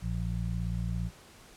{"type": "harmonic tone", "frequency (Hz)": 57.6, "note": "A#1", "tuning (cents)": -20, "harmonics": [1, 2, 3], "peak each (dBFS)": [-33, -34, -35], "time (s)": [0.01, 1.11], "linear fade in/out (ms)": 50, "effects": ["pink hiss -54 dBFS RMS until 1.56 s", "low-pass 11000 Hz 12 dB/octave"]}